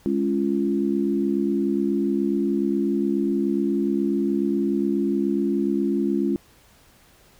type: chord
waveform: sine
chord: Db major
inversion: second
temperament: equal with one note detuned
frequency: 207.7 / 277.2 / 344.4 Hz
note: Ab3 / Db4 / F4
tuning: 0 / 0 / -24 cents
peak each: -24 dBFS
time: 0.06-6.36 s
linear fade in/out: 0 ms
effects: pink hiss -55 dBFS RMS until 7.39 s